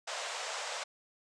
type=band-pass noise; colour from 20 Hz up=pink; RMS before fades=-39 dBFS; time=0.07-0.84 s; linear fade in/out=10 ms; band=510 to 8200 Hz; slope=48 dB/octave; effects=none